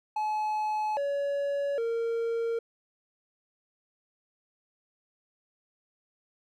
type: tone with pitch steps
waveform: triangle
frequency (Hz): 855 / 565 / 461.3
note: A5 / C#5 / A#4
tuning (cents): -50 / +33 / -18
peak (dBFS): -25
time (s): 0.16-2.59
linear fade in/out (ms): 5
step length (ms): 810
effects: none